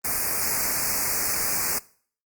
white band-stop noise, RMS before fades -25 dBFS, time 0.04-1.79 s, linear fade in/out 10 ms, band 2500 to 4600 Hz, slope 96 dB/octave, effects noise-tail reverb RT60 0.5 s tail -21 dB re dry + Opus 32 kbps

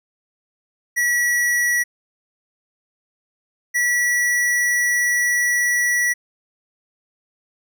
square tone pair in turn, 1935 / 1943.5 Hz, B6 / B6, -36 / -28 cents, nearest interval unison, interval 8 cents, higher second, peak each -17 dBFS, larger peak neither, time 0.96-1.84 / 3.74-6.14 s, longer second, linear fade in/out 20 ms, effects none

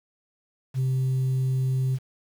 sine tone, 130.7 Hz, C3, 1 cent flat, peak -19 dBFS, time 0.74-1.99 s, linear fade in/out 50 ms, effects tanh soft clip ceiling -20 dBFS + 8-bit

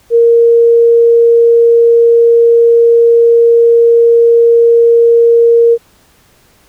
sine tone, 466.2 Hz, A#4, in tune, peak -3 dBFS, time 0.1-5.78 s, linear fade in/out 50 ms, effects pink hiss -48 dBFS RMS until 6.68 s

